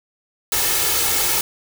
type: noise with comb filter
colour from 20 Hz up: white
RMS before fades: -19 dBFS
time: 0.52-1.41 s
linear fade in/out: 2 ms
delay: 2.3 ms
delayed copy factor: +0.6
effects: none